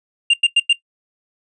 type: tone bursts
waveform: triangle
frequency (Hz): 2794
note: F7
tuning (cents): 0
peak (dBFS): -7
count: 4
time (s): 0.3-0.73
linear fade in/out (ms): 5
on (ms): 37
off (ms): 94
effects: noise-tail reverb RT60 0.1 s tail -18 dB re dry + resampled to 22050 Hz